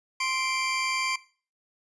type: tone pair together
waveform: 25% pulse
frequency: 1046.5 / 2344 Hz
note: C6 / D7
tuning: 0 / -4 cents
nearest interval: octave + major second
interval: 1396 cents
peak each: -25 dBFS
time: 0.2-1.16 s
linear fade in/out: 5 ms
effects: noise-tail reverb RT60 0.4 s tail -19 dB re dry + resampled to 24000 Hz